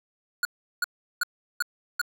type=tone bursts; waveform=square; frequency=1448 Hz; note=F#6; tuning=38 cents flat; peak=-23 dBFS; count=5; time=0.43-2.015 s; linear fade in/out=2 ms; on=21 ms; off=370 ms; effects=none